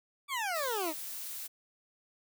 20% pulse exponential sweep, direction down, 1179 to 293.7 Hz, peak -27 dBFS, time 0.28-0.94 s, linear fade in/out 50 ms
blue noise, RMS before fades -41 dBFS, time 0.54-1.48 s, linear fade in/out 20 ms
effects none

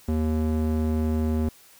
square tone with band-pass filter, 77.9 Hz, D#2, 3 cents sharp, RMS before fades -24 dBFS, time 0.08-1.49 s, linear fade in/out 5 ms, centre 220 Hz, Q 0.96, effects white hiss -53 dBFS RMS until 1.79 s

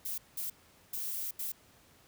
violet noise bursts at uneven times, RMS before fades -37 dBFS, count 4, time 0.05-0.18 / 0.37-0.5 / 0.93-1.31 / 1.39-1.52 s, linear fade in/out 5 ms, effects pink hiss -62 dBFS RMS until 2.07 s + high-pass 60 Hz 12 dB/octave

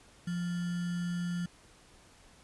sine tone with sample-and-hold, 174.61 Hz, F3, in tune, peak -31 dBFS, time 0.27-1.46 s, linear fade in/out 5 ms, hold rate 1575 Hz, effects pink hiss -59 dBFS RMS until 2.43 s + resampled to 24000 Hz

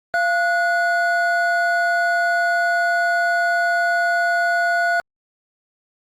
triangle tone pair together, 690 / 1462.1 Hz, F5 / F#6, -21 / -21 cents, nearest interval octave + minor second, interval 1300 cents, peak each -17 dBFS, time 0.14-5 s, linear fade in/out 0 ms, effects Opus 48 kbps

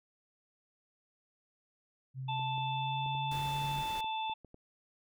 sine tone with pitch glide, 131.6 to 141.05 Hz, C3 to C#3, +10 to +30 cents, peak -37 dBFS, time 2.14-3.84 s, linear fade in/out 50 ms, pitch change +120 cents, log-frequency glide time 2.46-3.54 s
harmonic tone, 880 Hz, A5, in tune, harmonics 1 / 3 / 4, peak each -34 / -44 / -42 dBFS, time 2.28-4.34 s, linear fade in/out 10 ms
clicks, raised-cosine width 2 ms, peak -39 dBFS, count 12, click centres 2.395 / 2.58 / 3.062 / 3.151 / 3.556 / 3.647 / 3.829 / 3.907 / 4.044 / 4.297 / 4.447 / 4.544 s
pink noise, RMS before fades -46 dBFS, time 3.31-4.01 s, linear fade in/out 5 ms
effects none

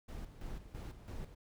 brown noise with tremolo, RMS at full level -44 dBFS, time 0.08-1.35 s, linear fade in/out 10 ms, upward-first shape square, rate 3 Hz, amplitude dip 65%, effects none

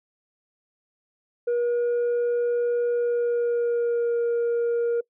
sine tone with pitch glide, 479.1 to 470.9 Hz, A#4 to A#4, +47 to +18 cents, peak -18 dBFS, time 1.47-5.01 s, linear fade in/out 10 ms, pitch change -29 cents, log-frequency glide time 2.9-4.18 s, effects noise-tail reverb RT60 0.1 s tail -23 dB re dry + tanh soft clip ceiling -20 dBFS

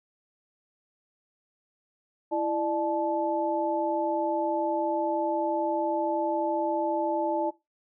sine tone cluster, 333.2 / 599 / 868 Hz, E4 / D5 / A5, +19 / +34 / -24 cents, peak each -29 dBFS, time 2.31-7.51 s, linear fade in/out 20 ms, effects noise-tail reverb RT60 0.2 s tail -18 dB re dry

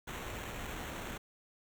pink noise with sample-and-hold, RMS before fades -42 dBFS, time 0.07-1.18 s, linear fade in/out 10 ms, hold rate 4900 Hz, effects none

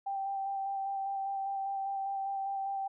sine tone with vibrato, 784 Hz, G5, in tune, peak -32 dBFS, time 0.06-2.88 s, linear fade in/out 10 ms, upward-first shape square, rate 5 Hz, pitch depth 12 cents each way, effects none

